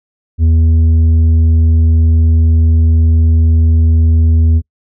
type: tone with tanh clipping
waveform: triangle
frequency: 81 Hz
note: E2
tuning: 30 cents flat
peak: -7 dBFS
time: 0.38-4.62 s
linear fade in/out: 50 ms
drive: 10 dB
effects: noise-tail reverb RT60 0.1 s tail -26 dB re dry